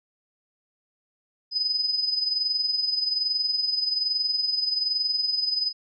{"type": "tone with amplitude modulation", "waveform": "sine", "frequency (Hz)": 5010, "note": "D#8", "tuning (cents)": 11, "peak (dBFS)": -20, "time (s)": [1.51, 5.73], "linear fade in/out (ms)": 50, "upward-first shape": "sine", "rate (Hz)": 21.2, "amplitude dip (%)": 60, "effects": []}